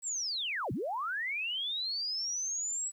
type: linear two-way sweep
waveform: sine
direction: down then up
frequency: 7902 to 93.6 to 7902 Hz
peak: -32 dBFS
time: 0.02-2.92 s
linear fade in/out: 50 ms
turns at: 0.72 s
effects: 11-bit